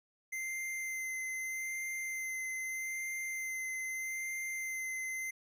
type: tone with vibrato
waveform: square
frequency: 2076 Hz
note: C7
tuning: 14 cents flat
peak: -37 dBFS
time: 0.32-5.31 s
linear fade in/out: 10 ms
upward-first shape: sine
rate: 0.8 Hz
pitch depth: 14 cents each way
effects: none